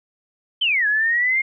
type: exponential two-way sweep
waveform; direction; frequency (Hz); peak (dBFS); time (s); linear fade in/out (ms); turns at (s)
sine; down then up; 3166 to 1661.2 to 2146; -16; 0.61-1.42; 10; 0.87
effects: none